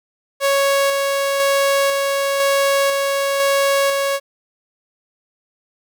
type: tone with tremolo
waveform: sawtooth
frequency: 554.4 Hz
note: C#5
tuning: in tune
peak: -10 dBFS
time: 0.4-4.2 s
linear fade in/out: 50 ms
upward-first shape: square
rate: 1 Hz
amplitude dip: 30%
effects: none